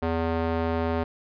square tone with band-pass filter, 82.41 Hz, E2, in tune, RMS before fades -26 dBFS, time 0.02-1.04 s, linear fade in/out 10 ms, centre 590 Hz, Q 0.7, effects resampled to 11025 Hz

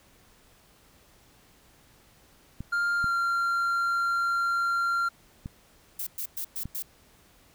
clicks, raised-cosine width 5 ms, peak -23 dBFS, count 4, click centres 2.606 / 3.043 / 5.459 / 6.656 s
triangle tone with pitch glide, 1400 to 1381.5 Hz, F6 to F6, +4 to -19 cents, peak -22 dBFS, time 2.72-5.09 s, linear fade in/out 10 ms, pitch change -23 cents, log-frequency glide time 2.97-3.11 s
violet noise bursts, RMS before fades -33 dBFS, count 5, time 5.99-6.825 s, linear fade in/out 5 ms, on 79 ms, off 110 ms
effects pink hiss -59 dBFS RMS until 7.54 s

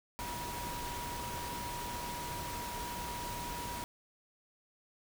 sine tone in noise, 962 Hz, B5, 46 cents flat, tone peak -41 dBFS, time 0.19-3.84 s, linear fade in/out 0 ms, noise pink, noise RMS -42 dBFS, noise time 0.19-3.84 s, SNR -2 dB, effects none

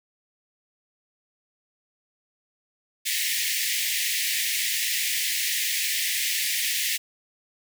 pink high-pass noise, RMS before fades -26 dBFS, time 3.05-6.98 s, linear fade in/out 20 ms, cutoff 1800 Hz, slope 96 dB/octave, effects none

